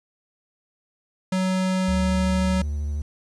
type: tone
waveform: square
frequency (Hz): 186.8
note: F#3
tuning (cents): +17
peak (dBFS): -21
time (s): 1.32-2.62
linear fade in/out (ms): 5
type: tone with vibrato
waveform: triangle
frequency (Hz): 73.42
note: D2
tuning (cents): 0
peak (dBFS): -22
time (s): 1.88-3.02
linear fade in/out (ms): 5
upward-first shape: square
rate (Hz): 13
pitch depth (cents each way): 21
effects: resampled to 22050 Hz + 9-bit